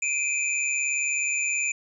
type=tone cluster; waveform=sine; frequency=2364 / 2503 / 7060 Hz; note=D7 / D#7 / A8; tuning=+11 / +10 / +5 cents; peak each=-28 dBFS; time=0.02-1.72 s; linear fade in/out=5 ms; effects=none